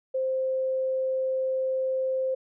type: tone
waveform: sine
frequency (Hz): 523.3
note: C5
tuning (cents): 0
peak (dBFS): -24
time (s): 0.14-2.35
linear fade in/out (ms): 10
effects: none